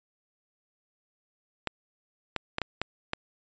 clicks, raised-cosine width 0.3 ms, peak -12 dBFS, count 6, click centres 1.673 / 2.363 / 2.584 / 2.617 / 2.816 / 3.134 s, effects resampled to 16000 Hz

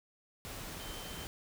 sine tone in noise, 3098 Hz, G7, 21 cents flat, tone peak -50 dBFS, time 0.8-1.25 s, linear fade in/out 0 ms, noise pink, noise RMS -44 dBFS, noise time 0.45-1.27 s, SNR -9 dB, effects none

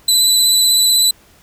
25% pulse tone with vibrato, 3990 Hz, B7, 17 cents sharp, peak -5 dBFS, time 0.08-1.11 s, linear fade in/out 5 ms, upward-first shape triangle, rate 16 Hz, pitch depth 29 cents each way, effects pink hiss -49 dBFS RMS until 1.42 s

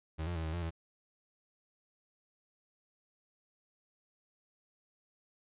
35% pulse tone with pitch steps, 79.3 / 87.3 / 80.9 / 79.2 / 86.5 / 82 Hz, D#2 / F2 / E2 / D#2 / F2 / E2, +33 / 0 / -32 / +31 / -16 / -9 cents, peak -33 dBFS, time 0.18-0.708 s, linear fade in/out 20 ms, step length 88 ms, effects resampled to 8000 Hz

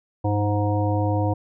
harmonic tone with a mistuned harmonic, 104 Hz, G#2, 3 cents sharp, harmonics 1 / 3 / 5 / 7 / 9, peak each -21 / -26 / -28 / -29 / -31 dBFS, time 0.24-1.34 s, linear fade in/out 10 ms, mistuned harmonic 1, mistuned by -45 cents, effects none

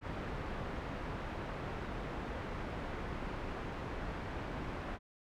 pink low-pass noise, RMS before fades -41 dBFS, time 0.01-4.99 s, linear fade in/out 50 ms, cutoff 1800 Hz, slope 12 dB/octave, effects none

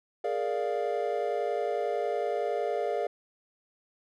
triangle chord, Bb dominant seventh, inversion third, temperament equal, 415.3 / 466.2 / 587.3 / 698.5 Hz, Ab4 / Bb4 / D5 / F5, 0 / 0 / 0 / 0 cents, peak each -31 dBFS, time 0.24-3.07 s, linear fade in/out 5 ms, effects none

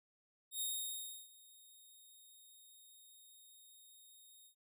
10% pulse tone with ADSR envelope, 3715 Hz, A#7, 7 cents flat, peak -29 dBFS, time 0.51-4.55 s, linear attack 100 ms, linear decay 670 ms, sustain -23 dB, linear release 90 ms, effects none

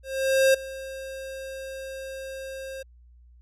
square tone with ADSR envelope, 533 Hz, C5, 32 cents sharp, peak -16 dBFS, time 0.03-2.83 s, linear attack 510 ms, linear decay 8 ms, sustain -19 dB, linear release 10 ms, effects added 60 Hz sine -50 dBFS peak until 3.41 s + resampled to 32000 Hz

